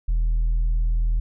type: tone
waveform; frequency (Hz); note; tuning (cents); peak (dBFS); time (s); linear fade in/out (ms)
sine; 40.56; E1; -27; -15; 0.08-1.2; 10
effects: tanh soft clip ceiling -17 dBFS